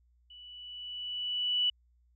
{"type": "tone with level ramp", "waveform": "sine", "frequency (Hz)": 2960, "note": "F#7", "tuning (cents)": 0, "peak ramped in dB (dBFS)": [-49, -24], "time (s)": [0.3, 1.7], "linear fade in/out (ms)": 5, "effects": ["added 60 Hz sine -64 dBFS peak until 2.15 s"]}